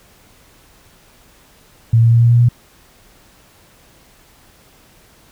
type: tone with pitch steps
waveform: sine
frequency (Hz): 114.5 / 115.63 / 116.77 / 117.92 / 119.09 / 120.26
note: A#2 / A#2 / A#2 / A#2 / A#2 / B2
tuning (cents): -31 / -14 / +3 / +20 / +37 / -46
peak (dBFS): -7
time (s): 1.93-2.488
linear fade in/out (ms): 5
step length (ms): 93
effects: pink hiss -49 dBFS RMS until 5.31 s